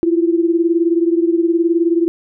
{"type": "beating tone pair", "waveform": "sine", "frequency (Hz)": [332.9, 351.9], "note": ["E4", "F4"], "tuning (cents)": [17, 13], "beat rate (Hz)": 19, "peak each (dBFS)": [-13, -17], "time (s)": [0.03, 2.08], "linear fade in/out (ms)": 0, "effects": []}